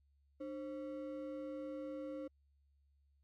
triangle ring-modulated tone, 415.3 Hz, G#4, in tune, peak -37 dBFS, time 0.4-2.28 s, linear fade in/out 10 ms, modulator 116 Hz, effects added 70 Hz sine -70 dBFS peak until 3.23 s + AAC 64 kbps

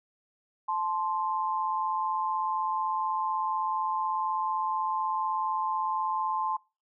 sine tone pair together, 870.6 / 1046.5 Hz, A5 / C6, -19 / 0 cents, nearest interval minor third, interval 319 cents, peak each -30 / -29 dBFS, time 0.68-6.57 s, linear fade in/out 10 ms, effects noise-tail reverb RT60 0.3 s tail -23 dB re dry

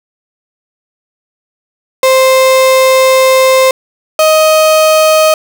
35% pulse tone pair in turn, 523.3 / 626.8 Hz, C5 / D#5, 0 / +13 cents, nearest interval minor third, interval 313 cents, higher second, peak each -3 dBFS, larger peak neither, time 2.03-3.71 / 4.19-5.34 s, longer first, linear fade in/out 2 ms, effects none

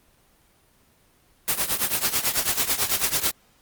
white noise with tremolo, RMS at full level -20 dBFS, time 1.48-3.31 s, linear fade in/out 0 ms, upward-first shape triangle, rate 9.1 Hz, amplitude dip 90%, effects pink hiss -60 dBFS RMS until 3.61 s + Opus 24 kbps

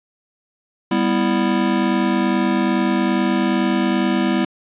square chord, E minor, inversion first, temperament just, 197.78 / 247.2 / 329.6 Hz, G3 / B3 / E4, +16 / +2 / 0 cents, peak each -21 dBFS, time 0.91-4.45 s, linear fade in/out 5 ms, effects resampled to 8000 Hz + 9-bit

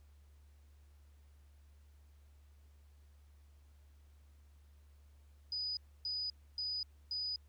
sine tone bursts, 4966 Hz, D#8, 4 cents flat, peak -36 dBFS, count 4, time 5.52-7.36 s, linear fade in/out 2 ms, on 250 ms, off 280 ms, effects added 72 Hz sine -59 dBFS peak until 7.48 s + pink hiss -75 dBFS RMS until 7.48 s

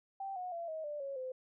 sine tone with pitch steps, 780 / 727.8 / 679 / 633.6 / 591.1 / 551.5 / 514.6 Hz, G5 / F#5 / F5 / D#5 / D5 / C#5 / C5, -9 / -29 / -49 / +31 / +11 / -9 / -29 cents, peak -38 dBFS, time 0.2-1.32 s, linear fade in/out 5 ms, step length 160 ms, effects none

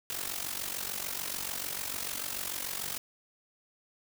white noise with amplitude modulation, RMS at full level -33 dBFS, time 0.1-2.98 s, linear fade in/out 0 ms, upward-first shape sine, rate 46.8 Hz, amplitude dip 75%, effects none

